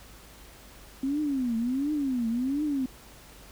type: tone with vibrato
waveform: sine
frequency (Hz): 261.8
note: C4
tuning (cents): +1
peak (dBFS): -25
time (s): 1.03-2.86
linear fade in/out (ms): 5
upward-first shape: triangle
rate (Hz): 1.4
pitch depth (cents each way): 280
effects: added 50 Hz sine -53 dBFS peak until 3.51 s + pink hiss -51 dBFS RMS until 3.51 s